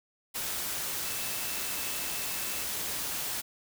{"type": "tone in noise", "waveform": "sine", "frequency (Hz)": 2637, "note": "E7", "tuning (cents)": 0, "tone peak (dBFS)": -45, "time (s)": [1.04, 2.65], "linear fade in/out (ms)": 20, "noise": "white", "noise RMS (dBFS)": -34, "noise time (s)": [0.34, 3.42], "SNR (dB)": -14, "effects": []}